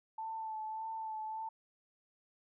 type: tone with vibrato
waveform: sine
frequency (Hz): 880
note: A5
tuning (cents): 0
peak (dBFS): -38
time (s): 0.18-1.49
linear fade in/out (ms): 5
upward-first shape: sine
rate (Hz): 1.7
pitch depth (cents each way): 24
effects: none